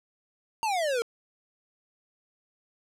square exponential sweep, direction down, 932.3 to 450 Hz, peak -26 dBFS, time 0.63-1.02 s, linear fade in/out 0 ms, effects low-pass 10000 Hz 12 dB/octave + 10-bit

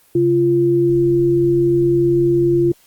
sine tone pair together, 136.71 / 345 Hz, C#3 / F4, -24 / -21 cents, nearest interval octave + major third, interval 1603 cents, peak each -20 / -12 dBFS, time 0.15-2.72 s, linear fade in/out 5 ms, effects white hiss -53 dBFS RMS until 2.86 s + Opus 24 kbps

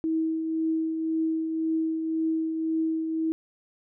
sine tone with tremolo, 321.3 Hz, E4, 44 cents flat, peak -22 dBFS, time 0.04-3.32 s, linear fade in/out 0 ms, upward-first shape triangle, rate 1.9 Hz, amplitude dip 45%, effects none

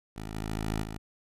10% pulse tone with level steps, 53.6 Hz, A1, 45 cents flat, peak -29 / -25 / -23 / -21 / -29 dBFS, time 0.16-0.98 s, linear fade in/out 5 ms, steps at 0.34 / 0.49 / 0.66 / 0.82 s, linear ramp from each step 20 ms, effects resampled to 32000 Hz

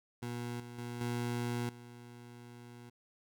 20% pulse tone with level steps, 120 Hz, B2, 49 cents flat, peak -33 / -41 / -35 / -29 / -45 dBFS, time 0.22-2.9 s, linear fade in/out 10 ms, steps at 0.6 / 0.78 / 1.01 / 1.69 s, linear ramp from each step 2 ms, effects none

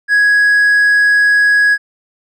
sine tone with hard clipping, 1665 Hz, G#6, 4 cents sharp, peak -8 dBFS, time 0.08-1.78 s, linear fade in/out 50 ms, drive 2 dB, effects none

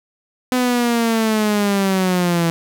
sawtooth linear sweep, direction down, 253.7 to 165.4 Hz, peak -11 dBFS, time 0.52-2.5 s, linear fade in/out 0 ms, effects none

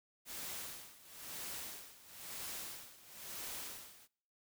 white noise with tremolo, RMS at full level -44 dBFS, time 0.25-4.08 s, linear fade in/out 50 ms, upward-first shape sine, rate 1 Hz, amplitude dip 85%, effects noise-tail reverb RT60 0.7 s tail -26 dB re dry

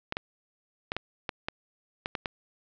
clicks, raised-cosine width 0.3 ms, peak -14 dBFS, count 9, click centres 0.124 / 0.169 / 0.919 / 0.966 / 1.292 / 1.485 / 2.059 / 2.152 / 2.258 s, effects low-pass 5000 Hz 12 dB/octave

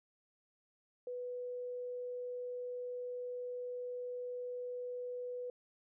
sine tone, 493.9 Hz, B4, in tune, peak -39 dBFS, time 1.07-5.5 s, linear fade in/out 2 ms, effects none

